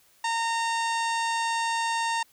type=harmonic tone with a mistuned harmonic; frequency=918 Hz; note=A#5; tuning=27 cents flat; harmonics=1 / 2 / 3 / 4 / 5 / 6 / 7 / 8 / 9 / 10; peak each=-26 / -32 / -36 / -38 / -40 / -42 / -43 / -44 / -45 / -46 dBFS; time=0.24-2.23 s; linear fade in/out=5 ms; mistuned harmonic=10; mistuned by=-63 cents; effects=white hiss -61 dBFS RMS until 2.32 s